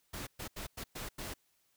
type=noise bursts at uneven times; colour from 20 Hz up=pink; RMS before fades=-42 dBFS; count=6; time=0.13-0.27 / 0.39-0.48 / 0.56-0.67 / 0.77-0.84 / 0.95-1.09 / 1.18-1.34 s; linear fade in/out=10 ms; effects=white hiss -74 dBFS RMS until 1.76 s